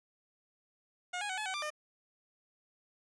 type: tone with pitch steps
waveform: 15% pulse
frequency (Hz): 719 / 826 / 751 / 855 / 756 / 1185 / 605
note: F#5 / G#5 / F#5 / A5 / F#5 / D6 / D#5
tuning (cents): -50 / -10 / +26 / -50 / +37 / +15 / -49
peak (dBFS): -29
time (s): 1.13-1.704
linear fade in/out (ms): 10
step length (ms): 82
effects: resampled to 22050 Hz